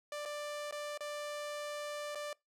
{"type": "tone with dropouts", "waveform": "sawtooth", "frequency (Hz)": 590, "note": "D5", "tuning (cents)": 8, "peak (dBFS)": -35, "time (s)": [0.12, 2.33], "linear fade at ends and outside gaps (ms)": 2, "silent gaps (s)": [[0.253, 0.257], [0.711, 0.724], [0.976, 1.006], [2.149, 2.155]], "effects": ["noise-tail reverb RT60 0.2 s tail -24 dB re dry", "low-pass 11000 Hz 12 dB/octave"]}